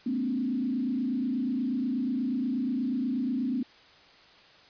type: tone with frequency modulation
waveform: sine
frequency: 252.4 Hz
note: B3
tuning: 38 cents sharp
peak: -26 dBFS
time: 0.06-3.63 s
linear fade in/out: 5 ms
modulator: 28.3 Hz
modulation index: 1.1
effects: white hiss -55 dBFS RMS until 4.69 s + resampled to 11025 Hz